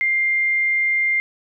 sine tone, 2100 Hz, C7, 6 cents sharp, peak -16 dBFS, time 0.01-1.2 s, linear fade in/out 0 ms, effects none

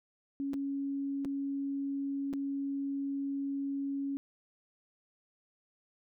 sine tone with dropouts, 277.5 Hz, C#4, 2 cents sharp, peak -32 dBFS, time 0.4-4.17 s, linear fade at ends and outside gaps 0 ms, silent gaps 0.534-0.54 / 1.248-1.254 / 2.33-2.336 s, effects none

